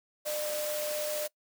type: tone in noise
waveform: sine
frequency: 601 Hz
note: D5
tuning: 40 cents sharp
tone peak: -32 dBFS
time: 0.25-1.28 s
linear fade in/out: 20 ms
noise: white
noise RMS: -37 dBFS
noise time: 0.25-1.28 s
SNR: +2 dB
effects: noise-tail reverb RT60 0.1 s tail -21 dB re dry + high-pass 300 Hz 12 dB/octave